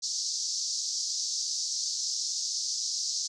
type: band-pass noise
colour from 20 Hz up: white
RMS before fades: -32 dBFS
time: 0.02-3.28 s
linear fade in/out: 20 ms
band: 4500 to 6500 Hz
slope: 48 dB/octave
effects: none